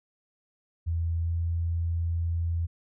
sine tone with pitch glide, 83.4 to 84.13 Hz, E2 to E2, +21 to +36 cents, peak -25 dBFS, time 0.86-2.67 s, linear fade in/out 20 ms, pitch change +15 cents, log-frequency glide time 1.23-1.3 s, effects none

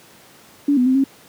sine tone with pitch steps, 286.2 / 248.9 / 259.7 / 271.1 Hz, D4 / B3 / C4 / C#4, -45 / +14 / -13 / -38 cents, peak -12 dBFS, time 0.68-1.04 s, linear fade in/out 5 ms, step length 90 ms, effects pink hiss -47 dBFS RMS until 1.28 s + high-pass 150 Hz 12 dB/octave

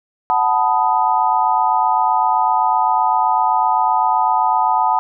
sine chord, B dominant seventh, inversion second, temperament equal, 740 / 880 / 987.8 / 1244.5 Hz, F#5 / A5 / B5 / D#6, 0 / 0 / 0 / 0 cents, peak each -19 / -16 / -18 / -22 dBFS, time 0.3-4.99 s, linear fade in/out 0 ms, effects none

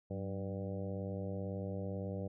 harmonic tone with a mistuned harmonic, 98 Hz, G2, in tune, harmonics 1 / 2 / 3 / 4 / 5 / 6 / 7 / 8, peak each -41 / -42 / -49 / -50 / -45 / -47 / -57 / -59 dBFS, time 0.1-2.28 s, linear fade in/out 10 ms, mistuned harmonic 2, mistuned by -76 cents, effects none

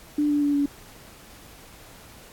sine tone with pitch steps, 295.4 / 291.8 / 288.3 / 284.8 Hz, D4 / D4 / D4 / C#4, +10 / -11 / -32 / +47 cents, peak -19 dBFS, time 0.18-0.66 s, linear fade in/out 5 ms, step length 120 ms, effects pink hiss -48 dBFS RMS until 2.32 s + AAC 64 kbps

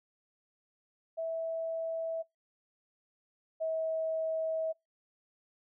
sine tone pair in turn, 654 / 642.8 Hz, E5 / E5, -14 / -44 cents, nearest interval unison, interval 30 cents, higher first, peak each -32 / -30 dBFS, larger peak second, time 1.17-2.23 / 3.6-4.73 s, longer second, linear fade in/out 20 ms, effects noise-tail reverb RT60 0.2 s tail -26 dB re dry

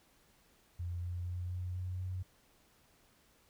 sine tone with pitch steps, 87.31 / 88.27 / 89.25 / 90.23 / 91.23 / 92.23 Hz, F2 / F2 / F2 / F#2 / F#2 / F#2, 0 / +19 / +38 / -43 / -24 / -5 cents, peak -36 dBFS, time 0.79-2.23 s, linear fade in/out 10 ms, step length 240 ms, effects pink hiss -68 dBFS RMS until 3.49 s

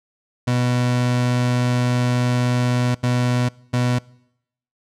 30% pulse tone bursts at uneven times, 123.47 Hz, B2, in tune, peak -14 dBFS, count 3, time 0.47-2.95 / 3.03-3.49 / 3.73-3.99 s, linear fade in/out 10 ms, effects noise-tail reverb RT60 0.8 s tail -24 dB re dry + low-pass 8000 Hz 12 dB/octave

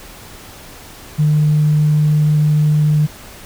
sine tone, 151.1 Hz, D3, 50 cents sharp, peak -9 dBFS, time 1.18-3.07 s, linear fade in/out 20 ms, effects tanh soft clip ceiling -5 dBFS + pink hiss -37 dBFS RMS until 3.45 s

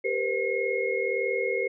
sine tone cluster, 393.4 / 471.4 / 513 / 2157 Hz, G4 / A#4 / C5 / C#7, +6 / +19 / -34 / -48 cents, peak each -30 dBFS, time 0.04-1.68 s, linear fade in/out 10 ms, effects none

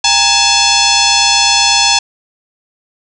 sine tone with frequency modulation, 930 Hz, A#5, 4 cents flat, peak -7 dBFS, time 0.04-1.99 s, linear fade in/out 5 ms, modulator 866 Hz, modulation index 6.9, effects none

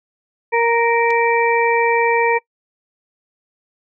harmonic tone, 466.2 Hz, A#4, in tune, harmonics 1 / 2 / 4 / 5, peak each -16 / -17 / -23 / -21 dBFS, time 0.52-2.39 s, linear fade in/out 20 ms
clicks, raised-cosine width 0.2 ms, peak -18 dBFS, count 2, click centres 1.104 / 1.107 s
effects noise-tail reverb RT60 0.1 s tail -23 dB re dry

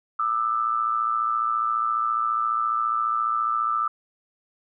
sine tone pair together, 1201.4 / 1316 Hz, D6 / E6, +39 / -3 cents, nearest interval major second, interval 158 cents, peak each -24 / -24 dBFS, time 0.19-3.88 s, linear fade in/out 5 ms, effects none

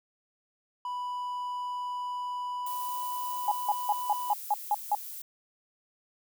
triangle tone, 987.8 Hz, B5, in tune, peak -30 dBFS, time 0.85-4.33 s, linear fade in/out 2 ms
violet noise, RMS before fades -41 dBFS, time 2.66-5.22 s, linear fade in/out 5 ms
sine tone bursts, 830.6 Hz, G#5, in tune, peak -22 dBFS, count 8, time 3.48-4.95 s, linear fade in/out 2 ms, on 35 ms, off 170 ms
effects none

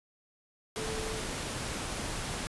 sine tone in noise, 440 Hz, A4, in tune, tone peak -38 dBFS, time 0.77-1.2 s, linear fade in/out 0 ms, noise pink, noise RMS -36 dBFS, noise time 0.76-2.47 s, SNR -5 dB, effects resampled to 24000 Hz

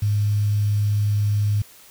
sine tone with quantisation, 103.83 Hz, G#2, in tune, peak -17 dBFS, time 0.02-1.62 s, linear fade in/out 5 ms, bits 7, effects white hiss -48 dBFS RMS until 1.9 s

